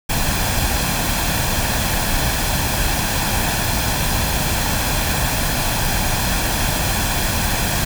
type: noise with comb filter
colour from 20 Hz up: pink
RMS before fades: -19 dBFS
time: 0.09-7.85 s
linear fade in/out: 10 ms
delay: 1.2 ms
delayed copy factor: +0.5
effects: none